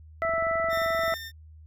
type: harmonic tone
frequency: 659.3 Hz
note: E5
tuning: in tune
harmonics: 1 / 2 / 3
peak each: -26 / -29 / -31 dBFS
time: 0.22-1.14 s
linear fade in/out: 0 ms
type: click train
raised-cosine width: 3 ms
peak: -31 dBFS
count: 21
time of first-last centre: 0.25-1.123 s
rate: 22.9 Hz
type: tone with tremolo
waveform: 20% pulse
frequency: 1809 Hz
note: A6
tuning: 48 cents sharp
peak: -29 dBFS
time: 0.69-1.32 s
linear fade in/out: 50 ms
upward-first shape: square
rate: 3.1 Hz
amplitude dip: 30%
effects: added 78 Hz sine -46 dBFS peak until 1.66 s